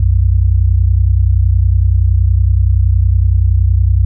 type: tone pair together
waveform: sine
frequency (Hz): 61.74 / 92.43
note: B1 / F#2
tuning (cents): 0 / -1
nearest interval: perfect fifth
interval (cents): 699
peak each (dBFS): -10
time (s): 0-4.05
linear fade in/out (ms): 5
effects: none